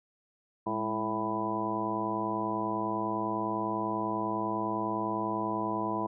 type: harmonic tone with a mistuned harmonic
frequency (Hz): 110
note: A2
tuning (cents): 0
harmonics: 1 / 2 / 3 / 4 / 5 / 6 / 7 / 8 / 9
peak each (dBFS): -44 / -37 / -35 / -41 / -44 / -38 / -40 / -43 / -33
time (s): 0.66-6.07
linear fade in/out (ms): 10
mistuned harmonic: 2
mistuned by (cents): -86
effects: none